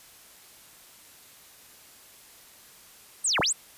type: linear two-way sweep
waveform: sine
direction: down then up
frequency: 8930 to 39.54 to 8930 Hz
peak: -22 dBFS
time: 3.24-3.53 s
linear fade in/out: 10 ms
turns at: 3.4 s
effects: white hiss -52 dBFS RMS until 3.77 s + resampled to 32000 Hz